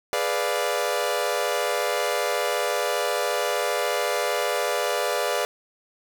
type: chord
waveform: sawtooth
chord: G# diminished seventh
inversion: none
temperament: equal with one note detuned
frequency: 419.2 / 493.9 / 587.3 / 698.5 Hz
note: G#4 / B4 / D5 / F5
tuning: +16 / 0 / 0 / 0 cents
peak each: -26 / -24 / -23 / -26 dBFS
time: 0.13-5.45 s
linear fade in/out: 0 ms
effects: none